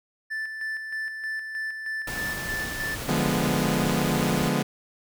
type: tone with tremolo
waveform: triangle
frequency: 1760 Hz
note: A6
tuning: in tune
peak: -26 dBFS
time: 0.3-2.96 s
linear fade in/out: 20 ms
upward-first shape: square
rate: 3.2 Hz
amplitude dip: 45%
type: noise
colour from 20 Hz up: pink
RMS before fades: -34 dBFS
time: 2.07-4.49 s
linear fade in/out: 5 ms
type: chord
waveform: sawtooth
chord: D diminished seventh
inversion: none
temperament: equal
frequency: 146.83 / 174.61 / 207.7 / 246.9 Hz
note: D3 / F3 / Ab3 / Cb4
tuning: 0 / 0 / 0 / 0 cents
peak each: -24 dBFS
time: 3.08-4.63 s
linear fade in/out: 10 ms
effects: none